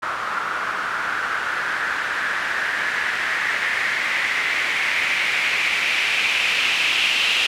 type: noise with low-pass filter sweep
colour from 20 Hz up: blue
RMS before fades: -22 dBFS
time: 0.02-7.47 s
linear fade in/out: 10 ms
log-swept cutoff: 1300 to 2800 Hz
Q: 4
effects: none